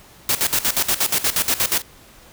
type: noise with tremolo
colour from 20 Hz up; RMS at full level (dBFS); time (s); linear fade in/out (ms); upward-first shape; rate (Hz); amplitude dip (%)
white; -18; 0.29-1.82; 2; square; 8.4; 80
effects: pink hiss -47 dBFS RMS until 2.32 s